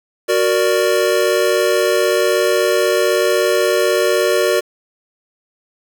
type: chord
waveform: square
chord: Gb augmented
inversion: none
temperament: equal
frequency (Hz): 370 / 466.2 / 587.3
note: Gb4 / Bb4 / D5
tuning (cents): 0 / 0 / 0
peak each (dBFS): -18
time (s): 0.28-4.61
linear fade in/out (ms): 20
effects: 7-bit